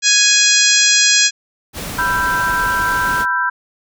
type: harmonic tone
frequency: 830.6 Hz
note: G#5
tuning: in tune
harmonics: 2 / 3 / 4 / 5 / 6 / 7 / 8 / 9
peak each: -18 / -18 / -18 / -18 / -18 / -18 / -18 / -18 dBFS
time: 0.02-1.31 s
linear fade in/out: 50 ms
type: noise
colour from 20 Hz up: pink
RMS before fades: -26 dBFS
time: 1.73-3.26 s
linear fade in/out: 50 ms
type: chord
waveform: sine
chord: E minor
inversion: second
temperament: equal with one note detuned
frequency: 987.8 / 1341.6 / 1568 Hz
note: B5 / E6 / G6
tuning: 0 / +30 / 0 cents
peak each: -19 / -22 / -17 dBFS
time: 1.98-3.5 s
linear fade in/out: 10 ms
effects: none